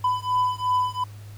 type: beating tone pair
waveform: triangle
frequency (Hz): 999 / 1001.8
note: B5 / B5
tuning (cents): +20 / +24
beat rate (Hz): 2.8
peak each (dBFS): -22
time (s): 0.04-1.04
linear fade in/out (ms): 5
effects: added 103 Hz sine -38 dBFS peak until 1.37 s + pink hiss -52 dBFS RMS until 1.37 s